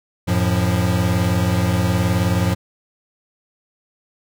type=tone cluster; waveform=square; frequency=90.8 / 109.8 / 176.5 Hz; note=F#2 / A2 / F3; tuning=-32 / -3 / +19 cents; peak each=-21 dBFS; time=0.27-2.55 s; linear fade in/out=20 ms; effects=none